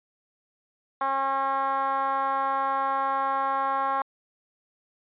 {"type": "tone with band-pass filter", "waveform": "10% pulse", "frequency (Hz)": 271.1, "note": "C#4", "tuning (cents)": -38, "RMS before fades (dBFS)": -26, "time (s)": [1.01, 4.02], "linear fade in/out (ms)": 2, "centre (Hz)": 980, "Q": 3.2, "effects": ["resampled to 8000 Hz"]}